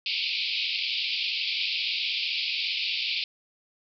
pink band-pass noise, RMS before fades -29 dBFS, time 0.06-3.24 s, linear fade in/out 2 ms, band 2300 to 4900 Hz, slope 96 dB/octave, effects none

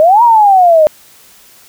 sine exponential two-way sweep, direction up then down, 600 to 970 to 600 Hz, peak -3 dBFS, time 0-0.87 s, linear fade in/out 0 ms, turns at 0.23 s, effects white hiss -42 dBFS RMS until 1.68 s

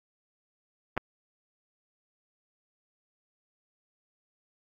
clicks, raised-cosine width 0.5 ms, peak -21 / -12 dBFS, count 2, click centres 0.968 / 0.976 s, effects AAC 64 kbps

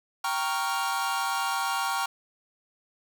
45% pulse chord, G half-diminished seventh, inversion none, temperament equal, 784 / 932.3 / 1108.7 / 1396.9 Hz, G5 / Bb5 / Db6 / F6, 0 / 0 / 0 / 0 cents, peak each -32 dBFS, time 0.24-2.06 s, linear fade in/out 5 ms, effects none

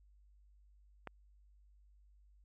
click, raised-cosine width 0.5 ms, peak -28 dBFS, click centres 1.073 s, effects added 50 Hz sine -62 dBFS peak until 2.44 s

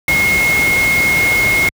sine tone in noise, 2157 Hz, C#7, 48 cents flat, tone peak -11 dBFS, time 0.08-1.69 s, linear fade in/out 2 ms, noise pink, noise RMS -20 dBFS, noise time 0.08-1.69 s, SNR +6 dB, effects high-pass 60 Hz 12 dB/octave

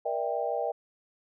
sine chord, E half-diminished seventh, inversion second, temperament just, 474.7 / 593.3 / 659.3 / 791.1 Hz, Bb4 / D5 / E5 / G5, +31 / +18 / 0 / +16 cents, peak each -33 dBFS, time 0.05-0.72 s, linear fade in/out 10 ms, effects none

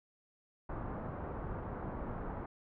pink low-pass noise, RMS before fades -41 dBFS, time 0.69-2.46 s, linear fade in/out 5 ms, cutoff 1300 Hz, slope 24 dB/octave, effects none

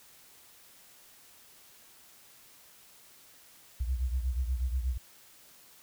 sine beating tone pair, 61.74 / 70.04 Hz, B1 / C#2, 0 / +18 cents, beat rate 8.3 Hz, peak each -29 / -35 dBFS, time 3.8-4.98 s, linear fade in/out 10 ms, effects white hiss -57 dBFS RMS until 5.82 s

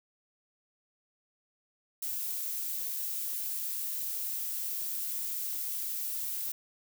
violet noise, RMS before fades -35 dBFS, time 2.02-6.52 s, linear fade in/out 5 ms, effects none

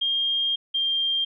sine tone pair in turn, 3217 / 3191 Hz, G7 / G7, +44 / +30 cents, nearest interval unison, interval 14 cents, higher first, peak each -21 dBFS, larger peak neither, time 0.01-0.56 / 0.74-1.25 s, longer first, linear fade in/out 10 ms, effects none

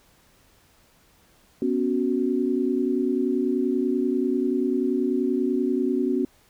sine chord, B suspended second, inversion none, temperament equal, 246.9 / 277.2 / 370 Hz, B3 / C#4 / F#4, 0 / 0 / 0 cents, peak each -25 dBFS, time 1.62-6.25 s, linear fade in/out 2 ms, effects pink hiss -59 dBFS RMS until 6.49 s

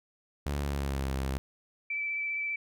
sawtooth tone with pitch glide, 71.6 to 66.81 Hz, D2 to C2, -43 to +37 cents, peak -26 dBFS, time 0.46-1.38 s, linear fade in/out 0 ms, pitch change -120 cents, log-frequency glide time 0.59-1.11 s
sine tone with vibrato, 2318 Hz, D7, 23 cents flat, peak -30 dBFS, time 1.9-2.56 s, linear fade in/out 5 ms, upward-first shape triangle, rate 15 Hz, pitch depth 17 cents each way
effects none

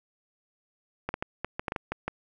clicks, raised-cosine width 0.5 ms, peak -15 dBFS, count 10, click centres 1.09 / 1.141 / 1.225 / 1.446 / 1.595 / 1.682 / 1.721 / 1.762 / 1.92 / 2.08 s, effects none

